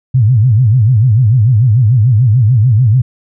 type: tone with vibrato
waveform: sine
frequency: 116.4 Hz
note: A#2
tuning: 2 cents flat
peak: -5 dBFS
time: 0.14-3.02 s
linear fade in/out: 10 ms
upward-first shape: sine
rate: 6.8 Hz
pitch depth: 230 cents each way
effects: none